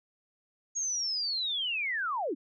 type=linear sweep; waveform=sine; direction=down; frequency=6645 to 233.1 Hz; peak=-29 dBFS; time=0.75-2.35 s; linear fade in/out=20 ms; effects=none